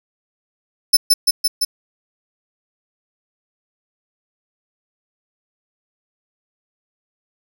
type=tone with echo; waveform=sawtooth; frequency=5274 Hz; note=E8; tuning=in tune; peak=-4 dBFS; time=0.93-0.97 s; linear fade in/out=10 ms; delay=170 ms; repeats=4; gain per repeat=-2 dB; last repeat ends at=1.65 s; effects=none